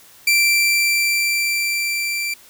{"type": "tone with level ramp", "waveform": "sawtooth", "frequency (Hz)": 2349, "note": "D7", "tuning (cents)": 0, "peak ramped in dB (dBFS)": [-9, -18], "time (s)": [0.27, 2.34], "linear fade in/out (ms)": 5, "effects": ["white hiss -47 dBFS RMS until 2.49 s"]}